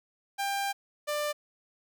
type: tone pair in turn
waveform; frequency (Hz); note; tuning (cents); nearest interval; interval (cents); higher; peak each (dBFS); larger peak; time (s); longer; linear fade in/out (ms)
sawtooth; 795 / 593.3; G5 / D5; +24 / +18; perfect fourth; 506; first; -25; neither; 0.38-0.73 / 1.07-1.33; first; 20
effects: none